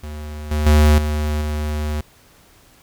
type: tone with level steps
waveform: square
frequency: 75.4 Hz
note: D2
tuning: 46 cents sharp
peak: -29 / -18 / -10 / -19 / -21 dBFS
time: 0.03-2.01 s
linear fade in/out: 5 ms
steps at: 0.51 / 0.66 / 0.98 / 1.41 s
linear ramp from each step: 5 ms
effects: pink hiss -51 dBFS RMS until 2.82 s